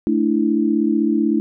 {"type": "chord", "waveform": "sine", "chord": "A suspended fourth", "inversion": "none", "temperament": "equal", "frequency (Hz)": [220, 293.7, 329.6], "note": ["A3", "D4", "E4"], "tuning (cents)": [0, 0, 0], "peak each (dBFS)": -19, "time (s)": [0.07, 1.4], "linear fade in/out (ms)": 0, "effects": []}